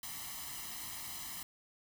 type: noise with comb filter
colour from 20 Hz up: white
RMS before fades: -44 dBFS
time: 0.03-1.43 s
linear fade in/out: 2 ms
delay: 0.99 ms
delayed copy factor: +0.8
effects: none